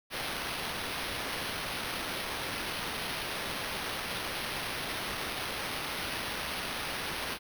white noise with sample-and-hold, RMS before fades -36 dBFS, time 0.1-7.39 s, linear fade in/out 50 ms, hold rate 7350 Hz, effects none

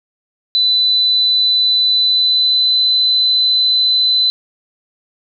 sine tone with pitch glide, 3998 to 4023 Hz, B7 to B7, +20 to +31 cents, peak -10 dBFS, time 0.55-4.3 s, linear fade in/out 0 ms, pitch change +11 cents, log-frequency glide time 1.94-2.79 s, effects none

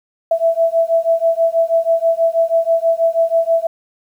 sine beating tone pair, 659 / 665.2 Hz, E5 / E5, -1 / +16 cents, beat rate 6.2 Hz, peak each -15 dBFS, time 0.31-3.67 s, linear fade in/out 5 ms, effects 8-bit

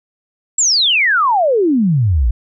sine exponential sweep, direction down, 7830 to 51.91 Hz, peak -10 dBFS, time 0.58-2.31 s, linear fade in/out 5 ms, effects none

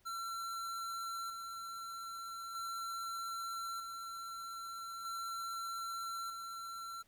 square tone with tremolo, 1354 Hz, E6, 46 cents sharp, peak -40 dBFS, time 0.05-7.03 s, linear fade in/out 20 ms, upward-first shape square, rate 0.4 Hz, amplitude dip 35%, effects pink hiss -72 dBFS RMS until 7.07 s

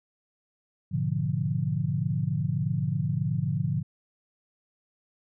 sine chord, G# diminished seventh, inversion none, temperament equal with one note detuned, 105.28 / 123.47 / 146.83 / 174.61 Hz, G#2 / B2 / D3 / F3, +24 / 0 / 0 / 0 cents, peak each -32 / -31 / -28 / -31 dBFS, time 0.91-3.83 s, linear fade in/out 20 ms, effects none

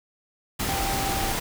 sine tone in noise, 784 Hz, G5, in tune, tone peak -29 dBFS, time 0.68-1.33 s, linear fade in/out 10 ms, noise pink, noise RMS -27 dBFS, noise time 0.59-1.4 s, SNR -5 dB, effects none

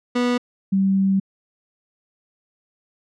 30% pulse / sine tone pair in turn, 244.9 / 193.51 Hz, B3 / G3, -14 / -22 cents, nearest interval major third, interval 408 cents, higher first, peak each -15 dBFS, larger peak neither, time 0.15-0.38 / 0.72-1.2 s, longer second, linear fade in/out 10 ms, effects low-pass 5000 Hz 12 dB/octave

